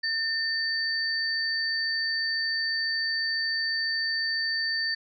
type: tone pair together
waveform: sine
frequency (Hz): 1800 / 4574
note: A6 / D8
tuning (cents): +39 / -47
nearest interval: octave + major third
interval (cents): 1614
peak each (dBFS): -28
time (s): 0.03-4.95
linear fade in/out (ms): 10
effects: none